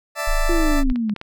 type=chord; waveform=20% pulse; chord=D suspended second; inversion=none; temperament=just; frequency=587.3 / 660.7 / 881 Hz; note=D5 / E5 / A5; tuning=0 / +4 / +2 cents; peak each=-22 / -22 / -26 dBFS; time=0.15-0.84 s; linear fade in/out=50 ms
type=tone; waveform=sine; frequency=26.01 Hz; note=G#0; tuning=4 cents sharp; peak=-16 dBFS; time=0.27-0.93 s; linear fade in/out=10 ms
type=linear sweep; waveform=sine; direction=down; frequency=349.2 to 201.7 Hz; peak=-19 dBFS; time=0.49-1.14 s; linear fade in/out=5 ms
type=clicks; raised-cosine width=0.3 ms; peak=-20 dBFS; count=5; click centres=0.9 / 0.959 / 1.096 / 1.163 / 1.214 s
effects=none